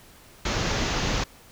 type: low-pass noise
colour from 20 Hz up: pink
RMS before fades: -26 dBFS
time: 0.45-1.24 s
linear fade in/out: 5 ms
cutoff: 6900 Hz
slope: 96 dB/octave
effects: pink hiss -51 dBFS RMS until 1.51 s